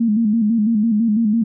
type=tone with vibrato; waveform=sine; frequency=220 Hz; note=A3; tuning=in tune; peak=-13 dBFS; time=0-1.44 s; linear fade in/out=10 ms; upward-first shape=square; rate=6 Hz; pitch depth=82 cents each way; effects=none